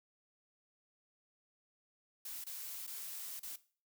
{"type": "noise with dropouts", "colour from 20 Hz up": "blue", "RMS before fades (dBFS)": -45, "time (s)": [2.25, 3.56], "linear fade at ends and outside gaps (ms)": 5, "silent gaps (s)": [[2.441, 2.465], [2.867, 2.874], [3.396, 3.43]], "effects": ["noise-tail reverb RT60 0.4 s tail -17 dB re dry"]}